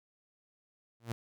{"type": "tone with exponential growth", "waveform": "sawtooth", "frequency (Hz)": 116.4, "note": "A#2", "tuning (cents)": -2, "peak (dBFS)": -27, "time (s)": [1, 1.12], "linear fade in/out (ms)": 0, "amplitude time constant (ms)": 26, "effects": []}